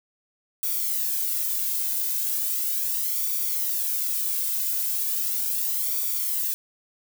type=noise with flanger; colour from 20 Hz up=violet; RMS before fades=-26 dBFS; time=0.63-6.54 s; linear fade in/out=0 ms; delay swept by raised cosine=0.86 to 1.96 ms; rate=0.37 Hz; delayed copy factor=+0.65; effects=none